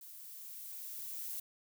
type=noise with level ramp; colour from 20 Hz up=violet; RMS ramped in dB=-52 to -41 dBFS; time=0.01-1.4 s; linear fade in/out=5 ms; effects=none